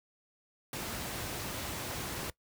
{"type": "noise", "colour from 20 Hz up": "pink", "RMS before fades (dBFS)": -38, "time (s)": [0.73, 2.3], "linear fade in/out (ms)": 2, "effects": ["noise-tail reverb RT60 0.1 s tail -20 dB re dry", "high-pass 60 Hz 12 dB/octave"]}